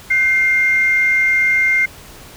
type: tone pair together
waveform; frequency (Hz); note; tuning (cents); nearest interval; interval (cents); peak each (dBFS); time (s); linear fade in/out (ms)
sine; 1524.3 / 2111; G6 / C7; -49 / +15; tritone; 564; -21 / -11; 0.1-1.86; 10
effects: tanh soft clip ceiling -5 dBFS + pink hiss -39 dBFS RMS until 2.36 s